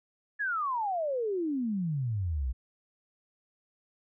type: exponential sweep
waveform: sine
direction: down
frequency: 1736 to 58.27 Hz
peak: -28 dBFS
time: 0.39-2.53 s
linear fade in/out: 20 ms
effects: none